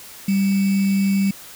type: tone with sample-and-hold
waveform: sine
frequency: 196 Hz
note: G3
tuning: in tune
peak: -15 dBFS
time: 0.28-1.31 s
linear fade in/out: 5 ms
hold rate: 2450 Hz
effects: white hiss -40 dBFS RMS until 1.55 s